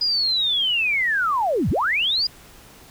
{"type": "linear two-way sweep", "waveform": "sine", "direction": "down then up", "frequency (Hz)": [4978, 56.5, 4978], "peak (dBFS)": -18, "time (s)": [0.01, 2.27], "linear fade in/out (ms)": 5, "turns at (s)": 1.7, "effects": ["pink hiss -47 dBFS RMS until 2.9 s"]}